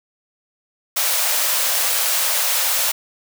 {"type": "high-pass noise", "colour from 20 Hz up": "white", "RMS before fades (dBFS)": -19, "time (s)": [0.96, 2.92], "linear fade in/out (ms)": 10, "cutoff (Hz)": 490, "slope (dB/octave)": 96, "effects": []}